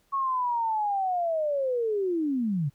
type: linear sweep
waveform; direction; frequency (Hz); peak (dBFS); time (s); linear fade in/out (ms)
sine; down; 1108.7 to 131.5; -24; 0.12-2.7; 20
effects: pink hiss -68 dBFS RMS until 2.74 s